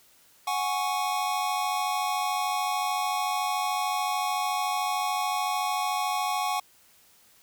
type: chord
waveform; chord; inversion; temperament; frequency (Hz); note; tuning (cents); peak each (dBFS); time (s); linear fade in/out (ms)
square; F# suspended second; none; equal with one note detuned; 737 / 830.6 / 1108.7; F#5 / G#5 / C#6; -7 / 0 / 0; -31; 0.47-6.6; 5
effects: white hiss -59 dBFS RMS until 7.42 s